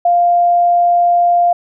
sine tone, 698.5 Hz, F5, in tune, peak -8 dBFS, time 0.05-1.53 s, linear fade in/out 5 ms, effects none

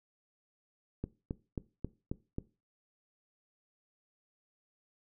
click train, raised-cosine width 3 ms, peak -22 dBFS, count 6, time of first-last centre 1.04-2.384 s, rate 3.72 Hz, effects noise-tail reverb RT60 0.3 s tail -19 dB re dry

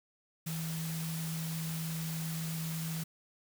sine tone in noise, 161.9 Hz, E3, 31 cents flat, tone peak -35 dBFS, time 0.46-3.04 s, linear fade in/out 10 ms, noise white, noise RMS -43 dBFS, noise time 0.46-3.04 s, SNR +5 dB, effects none

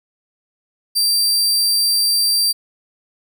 sawtooth tone, 4699 Hz, D8, in tune, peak -11 dBFS, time 0.95-2.53 s, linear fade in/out 20 ms, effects none

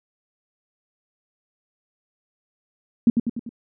sine tone with echo, 233.1 Hz, A#3, in tune, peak -10 dBFS, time 3.07-3.1 s, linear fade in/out 2 ms, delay 98 ms, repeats 4, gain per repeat -5 dB, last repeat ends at 3.492 s, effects none

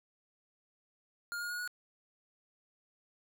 square tone with pitch steps, 1415 / 1429.8 / 1444.7 / 1459.8 Hz, F6 / F6 / F#6 / F#6, +22 / +40 / -42 / -24 cents, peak -37 dBFS, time 1.32-1.676 s, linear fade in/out 0 ms, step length 89 ms, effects none

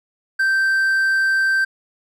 triangle tone, 1562 Hz, G6, 7 cents flat, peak -13 dBFS, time 0.39-1.65 s, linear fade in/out 10 ms, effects none

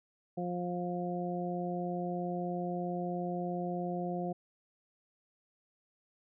harmonic tone, 176.9 Hz, F3, 23 cents sharp, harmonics 1 / 2 / 3 / 4, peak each -36 / -39 / -41 / -39 dBFS, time 0.37-4.33 s, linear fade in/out 10 ms, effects none

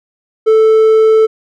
sine tone with hard clipping, 439.7 Hz, A4, 1 cent flat, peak -6 dBFS, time 0.46-1.27 s, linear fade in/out 20 ms, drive 3 dB, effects none

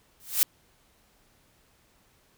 blue noise with exponential growth, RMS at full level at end -18 dBFS, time 0.2-0.43 s, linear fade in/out 0 ms, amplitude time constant 49 ms, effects pink hiss -64 dBFS RMS until 2.37 s

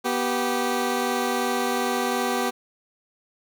15% pulse tone pair together, 244.7 / 388.4 Hz, B3 / G4, -16 / -16 cents, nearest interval minor sixth, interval 800 cents, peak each -19 dBFS, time 0.04-2.51 s, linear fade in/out 20 ms, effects none

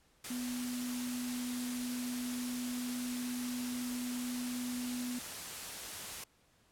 sine tone in noise, 247 Hz, B3, in tune, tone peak -36 dBFS, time 0.3-5.19 s, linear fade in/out 5 ms, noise white, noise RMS -43 dBFS, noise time 0.24-6.24 s, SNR +4 dB, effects pink hiss -69 dBFS RMS until 6.71 s + low-pass 12000 Hz 12 dB/octave

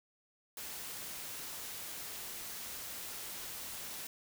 white noise, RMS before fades -44 dBFS, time 0.57-4.07 s, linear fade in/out 2 ms, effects none

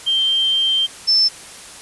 sine tone pair in turn, 3148 / 5294 Hz, G7 / E8, +7 / +7 cents, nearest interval major sixth, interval 900 cents, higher second, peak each -14 / -11 dBFS, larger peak second, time 0.06-0.87 / 1.07-1.29 s, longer first, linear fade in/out 20 ms, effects white hiss -37 dBFS RMS until 1.81 s + resampled to 24000 Hz

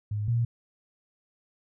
sine tone pair in turn, 104.8 / 117.63 Hz, G#2 / A#2, +16 / +16 cents, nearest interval major second, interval 200 cents, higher second, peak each -27 / -22 dBFS, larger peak second, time 0.11-0.28 / 0.28-0.45 s, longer neither, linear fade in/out 5 ms, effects none

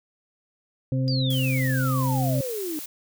harmonic tone, 130.81 Hz, C3, in tune, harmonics 1 / 2 / 4, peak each -22 / -28 / -34 dBFS, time 0.92-2.41 s, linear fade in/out 2 ms
sine exponential sweep, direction down, 4905 to 293.7 Hz, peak -28 dBFS, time 1.08-2.79 s, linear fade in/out 0 ms
blue noise, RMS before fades -36 dBFS, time 1.3-2.86 s, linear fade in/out 5 ms
effects none

